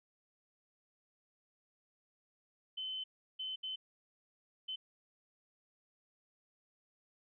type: tone bursts at uneven times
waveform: sine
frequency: 3054 Hz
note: G7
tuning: 46 cents flat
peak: -38 dBFS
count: 4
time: 2.77-3.04 / 3.39-3.56 / 3.63-3.76 / 4.68-4.76 s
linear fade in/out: 10 ms
effects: none